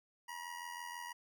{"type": "tone with amplitude modulation", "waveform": "25% pulse", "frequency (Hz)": 959, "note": "A#5", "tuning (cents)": 49, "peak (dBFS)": -37, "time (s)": [0.28, 1.13], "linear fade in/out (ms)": 10, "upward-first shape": "sine", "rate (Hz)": 86.2, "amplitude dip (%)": 65, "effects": []}